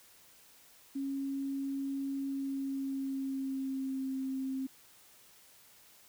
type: tone with pitch glide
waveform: sine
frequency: 274.1 to 265.2 Hz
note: C#4 to C4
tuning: -19 to +23 cents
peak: -33 dBFS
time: 0.95-4.67 s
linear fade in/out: 10 ms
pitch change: -58 cents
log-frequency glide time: 2.24-4.16 s
effects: white hiss -60 dBFS RMS until 6.08 s